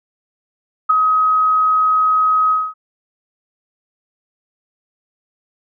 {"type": "tone with ADSR envelope", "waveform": "sine", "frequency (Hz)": 1266, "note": "D#6", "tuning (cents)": 30, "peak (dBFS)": -6, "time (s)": [0.89, 2.74], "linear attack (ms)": 14, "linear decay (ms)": 7, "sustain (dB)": -5, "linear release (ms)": 230, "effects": []}